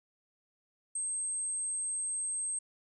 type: tone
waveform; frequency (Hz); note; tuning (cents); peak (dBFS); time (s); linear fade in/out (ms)
sine; 8372; C9; 0; -32; 0.95-2.59; 5
effects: none